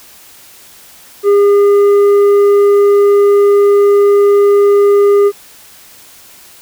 triangle tone with tanh clipping, 405.2 Hz, G#4, 43 cents flat, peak -6 dBFS, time 1.23-5.32 s, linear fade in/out 50 ms, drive 10 dB, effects white hiss -39 dBFS RMS until 6.61 s

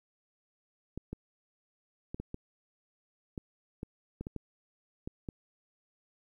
clicks, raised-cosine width 3 ms, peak -25 dBFS, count 12, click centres 0.976 / 1.13 / 2.145 / 2.2 / 2.344 / 3.378 / 3.831 / 4.21 / 4.269 / 4.363 / 5.075 / 5.288 s, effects 11-bit

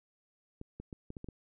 clicks, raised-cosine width 3 ms, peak -30 dBFS, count 7, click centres 0.614 / 0.8 / 0.928 / 1.104 / 1.168 / 1.244 / 1.287 s, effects none

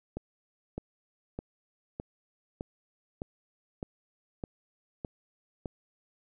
click train, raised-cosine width 2 ms, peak -22 dBFS, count 10, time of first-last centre 0.17-5.658 s, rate 1.64 Hz, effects none

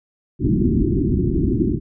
white low-pass noise, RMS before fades -18 dBFS, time 0.39-1.8 s, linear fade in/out 50 ms, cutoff 370 Hz, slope 96 dB/octave, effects none

